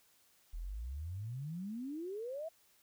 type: exponential sweep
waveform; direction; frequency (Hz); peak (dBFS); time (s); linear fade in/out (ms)
sine; up; 38 to 672; -39; 0.53-2.49; 10
effects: white hiss -69 dBFS RMS until 2.82 s